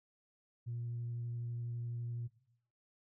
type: tone with vibrato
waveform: sine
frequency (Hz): 118.7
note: A#2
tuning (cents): +32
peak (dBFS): -37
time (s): 0.66-2.28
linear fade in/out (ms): 20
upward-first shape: triangle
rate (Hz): 12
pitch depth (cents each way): 12
effects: noise-tail reverb RT60 0.7 s tail -17 dB re dry + tanh soft clip ceiling -34 dBFS

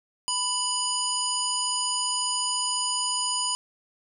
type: harmonic tone with a mistuned harmonic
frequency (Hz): 987.8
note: B5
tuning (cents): 0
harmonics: 1 / 3 / 5 / 7 / 9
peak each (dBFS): -31 / -31 / -31 / -31 / -31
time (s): 0.28-3.55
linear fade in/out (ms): 0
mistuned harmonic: 9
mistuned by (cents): +61
effects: none

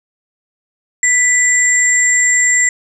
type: tone pair together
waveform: sine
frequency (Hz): 1975.5 / 7405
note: B6 / A#8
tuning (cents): 0 / -12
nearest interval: octave + major seventh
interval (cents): 2288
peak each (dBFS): -12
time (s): 1.03-2.69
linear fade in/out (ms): 2
effects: none

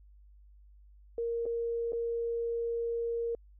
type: tone with dropouts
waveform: sine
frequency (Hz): 466.2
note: A#4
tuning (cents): 0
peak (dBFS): -30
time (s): 1.18-3.35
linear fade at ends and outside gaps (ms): 2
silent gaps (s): 1.456-1.462 / 1.922-1.931
effects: added 50 Hz sine -54 dBFS peak until 3.59 s

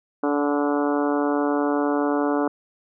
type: harmonic tone with a mistuned harmonic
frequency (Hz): 144.8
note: D3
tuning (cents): -24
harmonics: 2 / 3 / 4 / 5 / 6 / 7 / 8 / 9 / 10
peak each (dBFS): -22 / -26 / -28 / -30 / -32 / -33 / -34 / -35 / -36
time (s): 0.23-2.48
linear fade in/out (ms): 5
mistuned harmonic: 5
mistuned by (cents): +19
effects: none

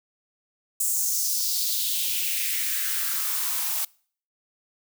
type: noise with high-pass filter sweep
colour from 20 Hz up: blue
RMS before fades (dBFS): -26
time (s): 0.8-3.85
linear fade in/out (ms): 5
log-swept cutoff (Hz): 8000 to 760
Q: 2.8
effects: noise-tail reverb RT60 0.5 s tail -25 dB re dry

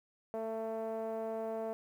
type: tone with low-pass filter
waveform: 5% pulse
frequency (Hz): 222.8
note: A3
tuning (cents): +22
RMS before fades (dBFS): -38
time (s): 0.34-1.73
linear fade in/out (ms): 0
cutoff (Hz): 590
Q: 3.9
effects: 11-bit

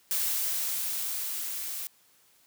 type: noise with level ramp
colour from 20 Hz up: blue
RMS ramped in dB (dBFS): -28 to -36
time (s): 0.11-1.87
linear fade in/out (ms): 0
effects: white hiss -63 dBFS RMS until 2.46 s + high-pass 80 Hz 12 dB/octave

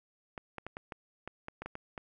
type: clicks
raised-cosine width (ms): 0.5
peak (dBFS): -25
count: 11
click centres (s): 0.378 / 0.583 / 0.666 / 0.769 / 0.922 / 1.276 / 1.484 / 1.62 / 1.66 / 1.754 / 1.978
effects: none

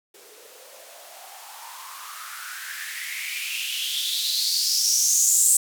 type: noise with band-pass filter sweep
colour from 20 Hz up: violet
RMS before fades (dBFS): -26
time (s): 0.14-5.57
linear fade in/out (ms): 5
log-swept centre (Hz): 390 to 8100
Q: 6.2
effects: none

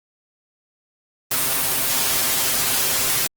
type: noise with comb filter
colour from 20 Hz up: white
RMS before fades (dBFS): -20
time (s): 1.31-3.27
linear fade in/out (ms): 5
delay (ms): 7.6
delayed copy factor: +0.75
effects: Opus 24 kbps

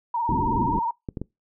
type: tone with vibrato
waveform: sine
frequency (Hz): 932.3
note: A#5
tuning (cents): 0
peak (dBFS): -22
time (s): 0.14-0.91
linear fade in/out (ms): 5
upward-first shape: sine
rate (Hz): 19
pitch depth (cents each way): 65
type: low-pass noise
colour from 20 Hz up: white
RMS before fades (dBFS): -26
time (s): 0.29-0.79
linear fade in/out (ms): 2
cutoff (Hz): 370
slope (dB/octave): 48
type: clicks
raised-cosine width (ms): 3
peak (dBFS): -17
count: 4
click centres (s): 0.617 / 1.088 / 1.172 / 1.216
effects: noise-tail reverb RT60 0.2 s tail -24 dB re dry

